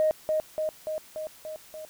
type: tone with echo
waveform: sine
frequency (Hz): 622.3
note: D#5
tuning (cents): 0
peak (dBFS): -19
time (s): 0-0.11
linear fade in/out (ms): 0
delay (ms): 290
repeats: 6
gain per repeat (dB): -3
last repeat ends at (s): 1.85
effects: tanh soft clip ceiling -15 dBFS + white hiss -52 dBFS RMS until 1.89 s